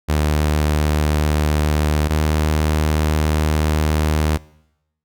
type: tone pair in turn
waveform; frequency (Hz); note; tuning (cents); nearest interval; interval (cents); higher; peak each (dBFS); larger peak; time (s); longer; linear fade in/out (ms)
sawtooth; 75.6 / 76.92; D#2 / D#2; -49 / -19; unison; 30; second; -11 / -11; neither; 0.08-2.09 / 2.09-4.38; second; 20
effects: noise-tail reverb RT60 0.9 s tail -23 dB re dry